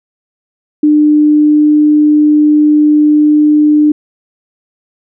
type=tone; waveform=sine; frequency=300.1 Hz; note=D4; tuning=38 cents sharp; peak=-4 dBFS; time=0.83-3.92 s; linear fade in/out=5 ms; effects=none